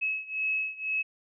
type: beating tone pair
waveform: sine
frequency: 2575 / 2577 Hz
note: E7 / E7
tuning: -41 / -40 cents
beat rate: 2 Hz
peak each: -30 / -32 dBFS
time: 0.01-1.03 s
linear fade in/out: 20 ms
effects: none